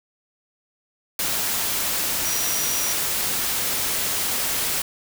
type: tone in noise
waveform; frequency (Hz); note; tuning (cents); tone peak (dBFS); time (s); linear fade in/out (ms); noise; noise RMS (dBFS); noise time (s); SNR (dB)
sine; 5800; F#8; -35; -27; 2.25-2.93; 2; white; -24; 1.19-4.82; -6
effects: none